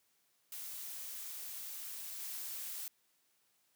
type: noise with level steps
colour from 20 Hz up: blue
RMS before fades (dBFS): -45 / -43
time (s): 0.52-2.88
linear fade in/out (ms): 2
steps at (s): 2.19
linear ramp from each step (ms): 10
effects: white hiss -75 dBFS RMS until 3.75 s + high-pass 100 Hz 12 dB/octave